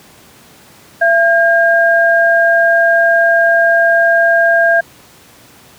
sine tone pair together, 674 / 1613.3 Hz, E5 / G6, +38 / +49 cents, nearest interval octave + minor third, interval 1511 cents, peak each -10 dBFS, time 1.01-4.81 s, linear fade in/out 10 ms, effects pink hiss -42 dBFS RMS until 5.78 s + high-pass 100 Hz 12 dB/octave

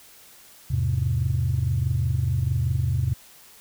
sine chord, E augmented, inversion none, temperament equal with one note detuned, 82.41 / 103.83 / 128.64 Hz, E2 / G#2 / B#2, 0 / 0 / -29 cents, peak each -25 / -25 / -23 dBFS, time 0.7-3.14 s, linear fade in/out 10 ms, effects tanh soft clip ceiling -13 dBFS + white hiss -50 dBFS RMS until 3.6 s

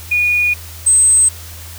sine tone pair in turn, 2450 / 8241 Hz, D#7 / C9, -27 / -27 cents, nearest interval octave + major sixth, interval 2100 cents, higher second, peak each -11 / -7 dBFS, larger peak second, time 0.11-0.54 / 0.86-1.29 s, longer neither, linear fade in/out 10 ms, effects added 83 Hz sine -32 dBFS peak until 1.78 s + white hiss -35 dBFS RMS until 1.78 s

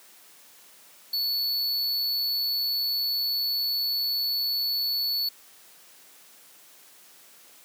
square tone, 4435 Hz, C#8, in tune, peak -25 dBFS, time 1.13-5.29 s, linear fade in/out 5 ms, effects white hiss -53 dBFS RMS until 7.64 s + high-pass 200 Hz 12 dB/octave

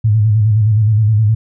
sine tone with vibrato, 107.7 Hz, A2, 37 cents flat, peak -8 dBFS, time 0.04-1.35 s, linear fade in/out 10 ms, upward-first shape square, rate 9.6 Hz, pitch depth 60 cents each way, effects none

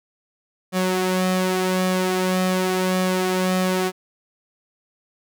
sawtooth tone with flanger, 185 Hz, F#3, in tune, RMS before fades -21 dBFS, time 0.72-3.92 s, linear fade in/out 50 ms, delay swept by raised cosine 1.7 to 3.8 ms, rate 0.88 Hz, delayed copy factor +0.55, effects none

